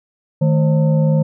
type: tone with frequency modulation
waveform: sine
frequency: 155.56 Hz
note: D#3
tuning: in tune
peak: -11 dBFS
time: 0.41-1.23 s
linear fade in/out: 10 ms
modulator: 373 Hz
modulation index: 0.69
effects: none